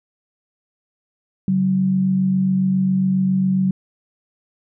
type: tone pair together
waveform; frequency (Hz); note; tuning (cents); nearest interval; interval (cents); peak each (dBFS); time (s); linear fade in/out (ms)
sine; 141.37 / 188.7; C#3 / F#3; +34 / +34; perfect fourth; 500; -25 / -15; 1.48-3.71; 2
effects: none